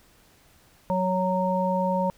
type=harmonic tone; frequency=185 Hz; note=F#3; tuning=in tune; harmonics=1 / 3 / 5; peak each=-26 / -26 / -26 dBFS; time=0.9-2.1 s; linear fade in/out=0 ms; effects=pink hiss -58 dBFS RMS until 2.17 s